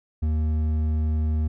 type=tone with hard clipping; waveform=triangle; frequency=77.7 Hz; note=D#2; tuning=2 cents flat; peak=-22 dBFS; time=0.22-1.48 s; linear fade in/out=10 ms; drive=10 dB; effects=none